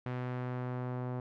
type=tone with low-pass filter sweep; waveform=sawtooth; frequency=125.2 Hz; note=B2; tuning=24 cents sharp; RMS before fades=-37 dBFS; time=0.06-1.2 s; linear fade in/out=2 ms; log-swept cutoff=2100 to 990 Hz; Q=0.99; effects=none